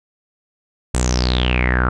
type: tone with low-pass filter sweep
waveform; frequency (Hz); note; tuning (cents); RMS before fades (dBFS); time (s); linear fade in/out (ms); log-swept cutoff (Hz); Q
sawtooth; 62; B1; +7; -17; 0.94-1.89; 5; 8400 to 1300; 9.7
effects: none